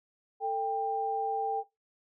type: tone pair together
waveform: sine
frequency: 445.1 / 792 Hz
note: A4 / G5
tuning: +20 / +18 cents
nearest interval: minor seventh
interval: 998 cents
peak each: -33 / -29 dBFS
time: 0.4-1.64 s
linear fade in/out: 50 ms
effects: noise-tail reverb RT60 0.2 s tail -17 dB re dry